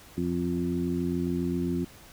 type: harmonic tone with a mistuned harmonic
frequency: 87.31 Hz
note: F2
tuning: in tune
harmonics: 1 / 2 / 3 / 4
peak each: -36 / -30 / -30 / -32 dBFS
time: 0.17-1.85 s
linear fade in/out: 10 ms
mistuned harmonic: 1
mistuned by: -19 cents
effects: pink hiss -51 dBFS RMS until 2.12 s